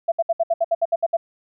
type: tone bursts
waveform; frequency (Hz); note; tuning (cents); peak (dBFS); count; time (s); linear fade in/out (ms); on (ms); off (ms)
sine; 670; E5; +28; -15; 11; 0.08-1.17; 10; 40; 65
effects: none

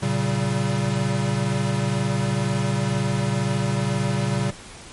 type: chord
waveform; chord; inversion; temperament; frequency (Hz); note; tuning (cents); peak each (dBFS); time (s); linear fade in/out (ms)
square; G diminished; first; equal with one note detuned; 116.54 / 138.59 / 191.85; Bb2 / Db3 / G3; 0 / 0 / -37; -26 / -25 / -26; 0.02-4.51; 10
effects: pink hiss -41 dBFS RMS until 4.92 s + MP3 48 kbps

